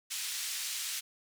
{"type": "band-pass noise", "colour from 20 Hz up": "white", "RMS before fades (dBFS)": -37, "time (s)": [0.1, 1.01], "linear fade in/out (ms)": 20, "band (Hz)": [2300, 8600], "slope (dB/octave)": 12, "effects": []}